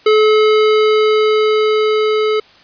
square tone with level ramp, 430 Hz, A4, 40 cents flat, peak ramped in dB -8 to -13 dBFS, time 0.06-2.4 s, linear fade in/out 5 ms, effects white hiss -45 dBFS RMS until 2.63 s + resampled to 11025 Hz

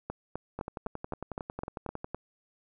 two click trains, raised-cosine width 1 ms, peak -22 / -20 dBFS, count 17 / 9, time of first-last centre 0.59-2.045 / 0.1-2.146 s, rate 11 / 3.91 Hz, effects none

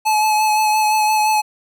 square tone with vibrato, 858 Hz, A5, 44 cents flat, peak -14 dBFS, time 0.05-1.42 s, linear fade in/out 20 ms, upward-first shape sine, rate 5.8 Hz, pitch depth 20 cents each way, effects none

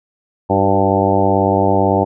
harmonic tone with a mistuned harmonic, 98 Hz, G2, in tune, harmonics 1 / 2 / 3 / 4 / 5 / 6 / 7 / 8 / 9, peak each -20 / -20 / -20 / -20 / -20 / -20 / -20 / -20 / -20 dBFS, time 0.49-2.05 s, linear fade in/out 20 ms, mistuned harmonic 4, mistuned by -41 cents, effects none

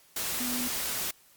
sine tone in noise, 246.9 Hz, B3, in tune, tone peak -33 dBFS, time 0.4-0.68 s, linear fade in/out 5 ms, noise white, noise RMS -32 dBFS, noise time 0.16-1.11 s, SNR -4 dB, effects white hiss -60 dBFS RMS until 1.36 s + Opus 48 kbps

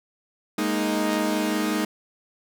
sawtooth chord, Ab suspended second, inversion none, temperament equal, 207.7 / 233.1 / 311.1 Hz, Ab3 / Bb3 / Eb4, 0 / 0 / 0 cents, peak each -23 / -25 / -21 dBFS, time 0.58-1.85 s, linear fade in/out 5 ms, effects none

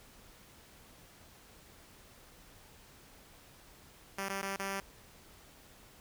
5% pulse tone with dropouts, 195.6 Hz, G3, 4 cents flat, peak -24 dBFS, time 4.18-4.8 s, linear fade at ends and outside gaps 2 ms, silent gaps 4.287-4.297 / 4.416-4.426 / 4.561-4.594 s, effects pink hiss -58 dBFS RMS until 6 s

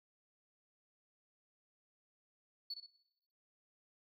sine tone with echo, 4435 Hz, C#8, in tune, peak -38 dBFS, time 2.7-2.74 s, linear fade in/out 5 ms, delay 62 ms, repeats 2, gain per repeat -6 dB, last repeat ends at 2.864 s, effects noise-tail reverb RT60 0.9 s tail -19 dB re dry + tanh soft clip ceiling -36 dBFS

